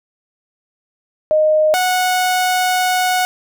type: tone pair in turn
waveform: sine / sawtooth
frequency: 618 / 734.9 Hz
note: D#5 / F#5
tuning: -12 / -12 cents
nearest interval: minor third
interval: 300 cents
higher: second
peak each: -10 dBFS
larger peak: neither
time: 1.31-1.74 / 1.74-3.25 s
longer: second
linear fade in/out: 0 ms
effects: none